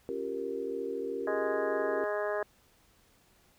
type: chord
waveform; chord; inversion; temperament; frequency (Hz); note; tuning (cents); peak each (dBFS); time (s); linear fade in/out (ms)
sine; G half-diminished seventh; second; equal with one note detuned; 275.3 / 349.2 / 392 / 466.2; Db4 / F4 / G4 / Bb4; -12 / 0 / 0 / 0; -41 / -42 / -36 / -36; 0.09-2.04; 0
type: harmonic tone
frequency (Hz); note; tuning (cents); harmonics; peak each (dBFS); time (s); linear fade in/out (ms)
207.7; G#3; 0; 2 / 3 / 4 / 5 / 6 / 7 / 8 / 9; -34 / -33 / -42 / -41 / -42 / -48 / -39 / -50; 1.27-2.43; 2
effects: pink hiss -65 dBFS RMS until 3.58 s